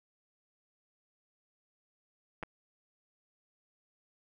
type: clicks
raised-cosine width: 0.5 ms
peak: -24 dBFS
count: 2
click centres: 2.428 / 2.434 s
effects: none